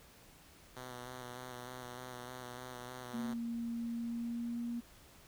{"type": "tone with vibrato", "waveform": "5% pulse", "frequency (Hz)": 125, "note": "B2", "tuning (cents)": 21, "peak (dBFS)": -34, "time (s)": [0.76, 3.34], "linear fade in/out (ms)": 10, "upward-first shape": "square", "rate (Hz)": 3.3, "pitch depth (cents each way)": 24}
{"type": "tone with pitch glide", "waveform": "sine", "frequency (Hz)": [233.2, 236.6], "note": ["A#3", "A#3"], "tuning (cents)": [1, 26], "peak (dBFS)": -36, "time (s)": [3.13, 4.81], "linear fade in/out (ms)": 20, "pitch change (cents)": 25, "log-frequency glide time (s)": [3.98, 4.67]}
{"effects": ["pink hiss -60 dBFS RMS until 5.27 s"]}